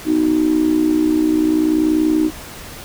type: tone with amplitude modulation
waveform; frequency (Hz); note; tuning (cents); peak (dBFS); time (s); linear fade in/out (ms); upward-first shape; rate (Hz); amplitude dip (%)
sine; 311.1; D#4; 0; -8; 0.05-2.31; 50; sine; 60.6; 80
effects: tanh soft clip ceiling -5 dBFS + pink hiss -34 dBFS RMS until 2.84 s